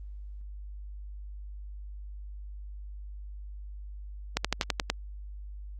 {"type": "slowing click train", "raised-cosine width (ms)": 0.2, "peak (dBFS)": -8, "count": 7, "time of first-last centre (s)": [4.37, 4.9], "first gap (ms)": 76, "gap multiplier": 1.06, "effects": ["added 50 Hz sine -39 dBFS peak until 5.79 s", "Opus 24 kbps"]}